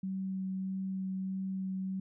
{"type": "tone with vibrato", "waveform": "sine", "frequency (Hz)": 190, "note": "F#3", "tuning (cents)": 46, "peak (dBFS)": -33, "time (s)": [0.03, 2], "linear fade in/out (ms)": 5, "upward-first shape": "sine", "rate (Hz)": 1.6, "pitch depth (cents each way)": 8, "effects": []}